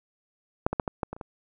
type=clicks; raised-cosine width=1 ms; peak=-7 / -14 / -9 / -14 / -13 / -21 / -30 / -22 dBFS; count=8; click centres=0.665 / 0.73 / 0.798 / 0.878 / 1.032 / 1.13 / 1.165 / 1.212 s; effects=none